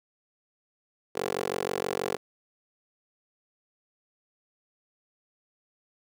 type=tone with high-pass filter; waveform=15% pulse; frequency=46.25 Hz; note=F#1; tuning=in tune; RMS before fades=-31 dBFS; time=1.15-2.17 s; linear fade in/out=10 ms; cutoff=410 Hz; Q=2.1; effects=none